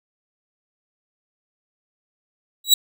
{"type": "tone with exponential growth", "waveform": "sawtooth", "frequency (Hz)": 3890, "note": "B7", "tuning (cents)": -27, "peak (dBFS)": -3, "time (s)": [2.64, 2.74], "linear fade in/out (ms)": 5, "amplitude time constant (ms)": 21, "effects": []}